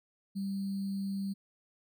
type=tone with sample-and-hold; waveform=sine; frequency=196 Hz; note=G3; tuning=in tune; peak=-32 dBFS; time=0.35-1.34 s; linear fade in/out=20 ms; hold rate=4410 Hz; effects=none